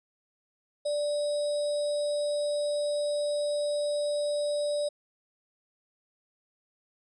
sine tone with sample-and-hold, 587.3 Hz, D5, in tune, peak -26 dBFS, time 0.85-4.89 s, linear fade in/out 10 ms, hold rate 4410 Hz, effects resampled to 24000 Hz

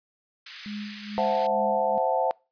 pink high-pass noise, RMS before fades -40 dBFS, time 0.46-1.47 s, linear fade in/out 5 ms, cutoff 1700 Hz, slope 24 dB/octave
sine tone with tremolo, 207.7 Hz, G#3, in tune, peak -31 dBFS, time 0.66-1.98 s, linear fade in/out 0 ms, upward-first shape sine, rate 2.3 Hz, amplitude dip 70%
sine chord, F# half-diminished seventh, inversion second, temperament equal with one note detuned, 523.3 / 664.6 / 740 / 880 Hz, C5 / E5 / F#5 / A5, 0 / +14 / 0 / 0 cents, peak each -27 dBFS, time 1.18-2.31 s, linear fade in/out 0 ms
effects noise-tail reverb RT60 0.3 s tail -26 dB re dry + resampled to 11025 Hz

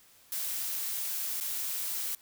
blue noise with dropouts, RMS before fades -34 dBFS, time 0.32-2.15 s, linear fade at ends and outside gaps 2 ms, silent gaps 1.402-1.408 s, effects white hiss -60 dBFS RMS until 2.21 s

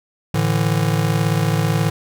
square chord, A suspended fourth, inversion none, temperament just, 110 / 146.67 / 165 Hz, A2 / D3 / E3, 0 / -2 / +2 cents, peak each -21 dBFS, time 0.34-1.9 s, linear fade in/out 5 ms, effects none

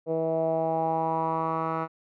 10% pulse tone with low-pass filter sweep, 161.9 Hz, E3, 31 cents flat, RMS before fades -27 dBFS, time 0.06-1.88 s, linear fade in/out 50 ms, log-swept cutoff 530 to 1400 Hz, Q 4.6, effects none

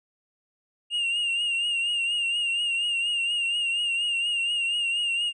triangle tone with vibrato, 2806 Hz, F7, 8 cents sharp, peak -22 dBFS, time 0.9-5.33 s, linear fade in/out 50 ms, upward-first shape triangle, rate 4.2 Hz, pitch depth 58 cents each way, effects resampled to 24000 Hz

